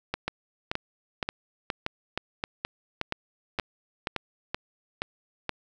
two click trains, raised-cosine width 0.3 ms, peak -12 / -12 dBFS, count 12 / 8, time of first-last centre 0.28-5.493 / 0.14-4.163 s, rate 2.11 / 1.74 Hz, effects none

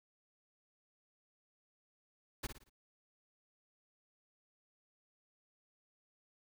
pink noise with echo, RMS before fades -39 dBFS, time 2.43-2.47 s, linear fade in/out 10 ms, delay 57 ms, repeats 4, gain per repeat -8 dB, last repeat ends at 2.698 s, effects none

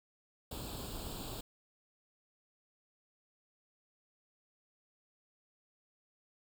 pink noise with comb filter, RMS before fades -43 dBFS, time 0.51-1.41 s, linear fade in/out 5 ms, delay 0.25 ms, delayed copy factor +0.8, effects none

